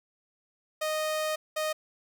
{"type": "tone bursts at uneven times", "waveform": "sawtooth", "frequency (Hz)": 620, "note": "D#5", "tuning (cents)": -6, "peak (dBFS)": -24, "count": 2, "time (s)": [[0.81, 1.36], [1.56, 1.73]], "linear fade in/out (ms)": 10, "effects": []}